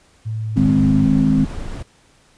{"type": "tone with pitch glide", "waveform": "sine", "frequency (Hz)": [110, 105.21], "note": ["A2", "G#2"], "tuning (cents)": [0, 23], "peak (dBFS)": -21, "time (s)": [0.25, 1.06], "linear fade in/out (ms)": 20, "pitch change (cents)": -77, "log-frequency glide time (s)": [0.4, 0.91]}
{"type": "noise", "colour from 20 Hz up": "brown", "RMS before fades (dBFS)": -27, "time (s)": [0.56, 1.83], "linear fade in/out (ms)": 10}
{"type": "chord", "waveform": "sine", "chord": "Ab major", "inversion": "second", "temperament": "equal", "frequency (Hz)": [155.56, 207.7, 261.6], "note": ["Eb3", "Ab3", "C4"], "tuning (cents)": [0, 0, 0], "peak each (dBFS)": [-18, -17, -15], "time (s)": [0.56, 1.45], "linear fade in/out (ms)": 10}
{"effects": ["pink hiss -54 dBFS RMS until 2.37 s", "resampled to 22050 Hz"]}